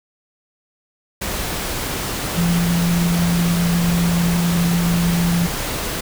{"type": "tone in noise", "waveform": "sine", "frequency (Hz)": 171.8, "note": "F3", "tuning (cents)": -28, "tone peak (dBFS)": -15, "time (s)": [2.37, 5.47], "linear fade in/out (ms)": 10, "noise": "pink", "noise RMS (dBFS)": -24, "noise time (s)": [1.21, 6.01], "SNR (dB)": 6, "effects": []}